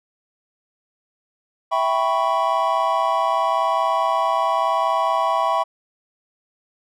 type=chord; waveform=triangle; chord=C# half-diminished seventh; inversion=first; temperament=equal; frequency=659.3 / 784 / 987.8 / 1108.7 Hz; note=E5 / G5 / B5 / C#6; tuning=0 / 0 / 0 / 0 cents; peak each=-21 / -22 / -20 / -21 dBFS; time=1.71-5.64 s; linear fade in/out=20 ms; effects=none